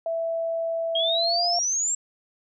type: tone with pitch glide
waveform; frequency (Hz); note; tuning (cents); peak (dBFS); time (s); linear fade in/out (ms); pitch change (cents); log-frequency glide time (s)
sine; 661 to 697.5; E5 to F5; +5 to -2; -24; 0.06-1.59; 2; +93; 1.09-1.45
type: exponential sweep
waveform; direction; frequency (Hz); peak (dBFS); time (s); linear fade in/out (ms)
sine; up; 3207 to 7620; -22; 0.95-1.95; 5
effects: none